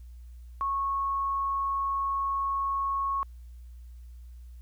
sine tone, 1100 Hz, C#6, 14 cents flat, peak -26 dBFS, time 0.61-3.23 s, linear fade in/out 0 ms, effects added 60 Hz sine -43 dBFS peak until 4.61 s + white hiss -70 dBFS RMS until 4.61 s

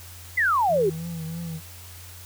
sine exponential sweep, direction down, 2093 to 360.3 Hz, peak -18 dBFS, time 0.37-0.9 s, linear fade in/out 10 ms
triangle tone with vibrato, 164.81 Hz, E3, in tune, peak -28 dBFS, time 0.68-1.61 s, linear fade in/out 50 ms, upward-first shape triangle, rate 3.1 Hz, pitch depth 68 cents each way
effects added 88 Hz sine -43 dBFS peak until 2.25 s + white hiss -45 dBFS RMS until 2.25 s

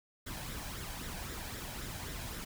pink noise with flanger, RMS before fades -42 dBFS, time 0.26-2.45 s, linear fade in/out 10 ms, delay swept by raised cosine 0.54 to 1.29 ms, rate 3.8 Hz, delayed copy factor +0.5, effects none

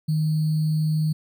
sine tone with sample-and-hold, 155.56 Hz, D#3, in tune, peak -19 dBFS, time 0.08-1.13 s, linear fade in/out 10 ms, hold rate 4410 Hz, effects none

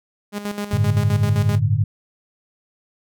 sawtooth tone with tremolo, 205.2 Hz, G#3, 21 cents flat, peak -19 dBFS, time 0.32-1.6 s, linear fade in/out 50 ms, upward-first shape square, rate 7.7 Hz, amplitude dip 65%
sine chord, G suspended second, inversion none, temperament equal, 98 / 110 / 146.83 Hz, G2 / A2 / D3, 0 / 0 / 0 cents, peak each -20 / -18 / -22 dBFS, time 0.73-1.84 s, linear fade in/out 5 ms
effects none

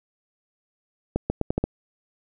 accelerating click train, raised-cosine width 2 ms, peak -9 dBFS, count 6, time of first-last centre 1.16-1.64 s, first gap 140 ms, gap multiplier 0.81, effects none

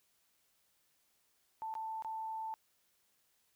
sine tone with dropouts, 885 Hz, A5, 10 cents sharp, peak -38 dBFS, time 1.62-2.54 s, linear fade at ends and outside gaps 0 ms, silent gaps 1.74-1.752 / 2.023-2.047 s, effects white hiss -75 dBFS RMS until 3.55 s

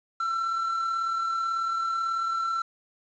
triangle tone with amplitude modulation, 1346 Hz, E6, 36 cents sharp, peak -22 dBFS, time 0.2-2.62 s, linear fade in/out 5 ms, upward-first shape sine, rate 38.2 Hz, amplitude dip 35%, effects resampled to 16000 Hz + 9-bit

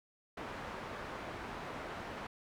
white low-pass noise, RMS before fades -44 dBFS, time 0.37-2.27 s, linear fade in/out 5 ms, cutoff 1300 Hz, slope 12 dB/octave, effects none

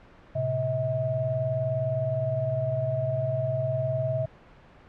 sine tone cluster, 112.8 / 132.5 / 641 Hz, A2 / C3 / E5, +44 / +22 / -49 cents, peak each -32 / -29 / -27 dBFS, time 0.35-4.26 s, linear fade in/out 10 ms, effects pink hiss -52 dBFS RMS until 4.88 s + low-pass 2000 Hz 12 dB/octave

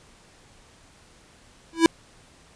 square tone with exponential growth, 329.6 Hz, E4, in tune, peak -9 dBFS, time 1.73-1.86 s, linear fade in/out 1 ms, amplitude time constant 28 ms, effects pink hiss -54 dBFS RMS until 2.55 s + resampled to 22050 Hz

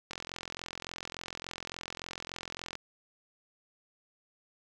click train, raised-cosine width 0.2 ms, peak -21 dBFS, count 116, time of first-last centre 0.11-2.754 s, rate 43.5 Hz, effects none

